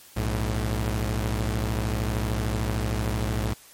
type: tone pair together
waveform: sawtooth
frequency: 60.5 / 107.8 Hz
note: B1 / A2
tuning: -35 / -35 cents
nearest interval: minor seventh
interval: 1000 cents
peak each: -23 dBFS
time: 0.16-3.54 s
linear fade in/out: 10 ms
effects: white hiss -50 dBFS RMS until 3.73 s + MP3 64 kbps